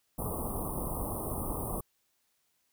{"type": "band-stop noise", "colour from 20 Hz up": "pink", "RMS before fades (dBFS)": -35, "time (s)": [0.18, 1.81], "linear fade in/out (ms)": 10, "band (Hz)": [1200, 9000], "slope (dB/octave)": 96, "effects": ["white hiss -75 dBFS RMS until 2.72 s"]}